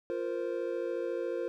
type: chord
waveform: triangle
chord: F suspended fourth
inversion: none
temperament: equal with one note detuned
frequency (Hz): 349.2 / 466.2 / 520.2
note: F4 / Bb4 / C5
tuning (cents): 0 / 0 / -10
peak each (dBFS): -34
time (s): 0.1-1.48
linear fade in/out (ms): 0
effects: none